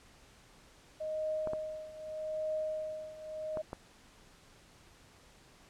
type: tone with tremolo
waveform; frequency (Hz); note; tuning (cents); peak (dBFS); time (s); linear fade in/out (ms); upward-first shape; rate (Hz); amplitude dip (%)
sine; 622.3; D#5; 0; -31; 1-3.62; 10; triangle; 0.81; 85
type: clicks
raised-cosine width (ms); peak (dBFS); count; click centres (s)
1; -25; 4; 1.473 / 1.534 / 3.572 / 3.731
effects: pink hiss -60 dBFS RMS until 5.69 s + low-pass 9000 Hz 12 dB/octave